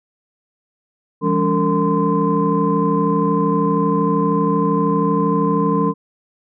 sine tone cluster, 167.2 / 200 / 284 / 454.5 / 1031 Hz, E3 / G3 / C#4 / A#4 / C6, +25 / +35 / +42 / -44 / -26 cents, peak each -20 dBFS, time 1.21-5.94 s, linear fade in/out 50 ms, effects tanh soft clip ceiling -4 dBFS

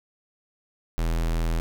square tone, 41.2 Hz, E1, in tune, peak -23 dBFS, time 0.98-1.6 s, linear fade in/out 0 ms, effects none

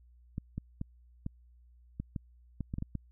clicks, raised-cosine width 5 ms, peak -23 dBFS, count 11, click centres 0.381 / 0.58 / 0.814 / 1.264 / 2 / 2.162 / 2.607 / 2.739 / 2.784 / 2.824 / 2.953 s, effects added 60 Hz sine -57 dBFS peak until 3.11 s

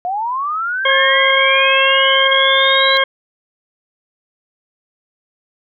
sine linear sweep, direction up, 698.5 to 3989 Hz, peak -17 dBFS, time 0.05-2.97 s, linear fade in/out 0 ms
harmonic tone, 538 Hz, C5, 48 cents sharp, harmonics 1 / 2 / 3 / 4 / 6, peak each -17 / -17 / -17 / -17 / -17 dBFS, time 0.85-3.04 s, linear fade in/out 5 ms
effects none

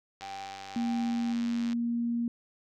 triangle tone with tremolo, 784 Hz, G5, in tune, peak -36 dBFS, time 0.21-1.34 s, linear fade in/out 20 ms, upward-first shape sine, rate 1.7 Hz, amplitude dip 50%
click train, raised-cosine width 0.2 ms, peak -26 dBFS, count 148, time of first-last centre 0.21-1.73 s, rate 96.7 Hz
sine tone, 235.6 Hz, A#3, 19 cents sharp, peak -27 dBFS, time 0.76-2.28 s, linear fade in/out 2 ms
effects none

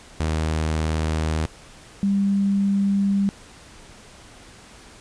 sawtooth / sine tone pair in turn, 78.7 / 198.31 Hz, D#2 / G3, +20 / +20 cents, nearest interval octave + major third, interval 1600 cents, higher second, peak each -17 dBFS, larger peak neither, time 0.2-1.46 / 2.03-3.29 s, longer neither, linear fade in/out 0 ms, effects pink hiss -46 dBFS RMS until 5 s + resampled to 22050 Hz

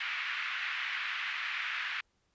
white band-pass noise, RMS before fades -36 dBFS, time 0-2.01 s, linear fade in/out 5 ms, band 1400 to 2600 Hz, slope 24 dB/octave, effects pink hiss -75 dBFS RMS until 2.34 s + resampled to 16000 Hz

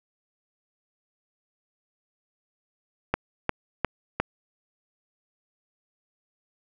click train, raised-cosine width 0.5 ms, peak -7 dBFS, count 4, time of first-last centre 3.14-4.2 s, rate 2.83 Hz, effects none

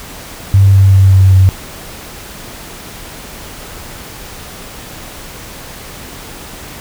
sine tone with pitch steps, 98 / 97.1 / 96.21 / 95.32 / 94.44 Hz, G2 / G2 / G2 / G2 / F#2, 0 / -16 / -32 / -48 / +36 cents, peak -3 dBFS, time 0.54-1.49 s, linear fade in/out 0 ms, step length 190 ms, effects pink hiss -30 dBFS RMS until 6.8 s

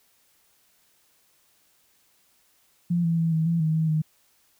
sine tone with pitch steps, 172.9 / 166.3 / 164.5 / 159.9 / 167.8 / 157.6 / 159.7 / 155.7 Hz, F3 / E3 / E3 / D#3 / E3 / D#3 / D#3 / D#3, -17 / +16 / -3 / +48 / +31 / +23 / +45 / +2 cents, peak -20 dBFS, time 2.9-4.02 s, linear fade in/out 10 ms, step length 140 ms, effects white hiss -64 dBFS RMS until 4.59 s

